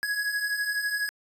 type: beating tone pair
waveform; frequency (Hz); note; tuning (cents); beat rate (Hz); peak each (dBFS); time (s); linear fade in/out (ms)
square; 1661.2 / 1673.2; G#6 / G#6; 0 / +12; 12; -34 / -28; 0.03-1.09; 0
effects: resampled to 32000 Hz